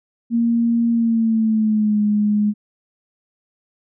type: tone with pitch glide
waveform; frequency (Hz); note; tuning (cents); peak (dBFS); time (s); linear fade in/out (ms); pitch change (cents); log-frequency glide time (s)
sine; 233.1 to 208.9; A#3 to G#3; 0 to +10; -14; 0.3-2.54; 50; -190; 0.91-2.01
effects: none